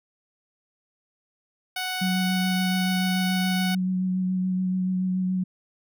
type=tone; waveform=10% pulse; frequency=741 Hz; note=F#5; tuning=2 cents sharp; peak=-19 dBFS; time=1.76-3.75 s; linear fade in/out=5 ms
type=tone with vibrato; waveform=sine; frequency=185 Hz; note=F#3; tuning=in tune; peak=-22 dBFS; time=2.01-5.44 s; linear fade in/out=10 ms; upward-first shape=sine; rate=7 Hz; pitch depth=15 cents each way
effects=none